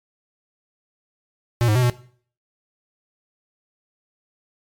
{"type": "tone with pitch steps", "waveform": "square", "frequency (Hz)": [119.5, 106, 126, 122.2], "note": ["A#2", "G#2", "B2", "B2"], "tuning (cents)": [43, 36, 35, -18], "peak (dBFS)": -16, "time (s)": [1.61, 1.898], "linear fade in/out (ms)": 0, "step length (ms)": 72, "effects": ["noise-tail reverb RT60 0.5 s tail -18 dB re dry", "MP3 96 kbps"]}